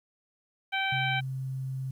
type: harmonic tone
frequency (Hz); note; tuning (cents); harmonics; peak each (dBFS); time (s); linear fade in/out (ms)
775; G5; -20; 1 / 2 / 3 / 4 / 5; -32 / -32 / -31 / -35 / -41; 0.72-1.21; 20
type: tone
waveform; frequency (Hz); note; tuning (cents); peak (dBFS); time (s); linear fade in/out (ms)
sine; 132.1; C3; +17; -31; 0.92-1.91; 5
effects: 10-bit